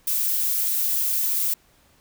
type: noise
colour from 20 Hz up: violet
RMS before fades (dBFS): -23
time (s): 0.07-1.54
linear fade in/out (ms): 5
effects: pink hiss -59 dBFS RMS until 2 s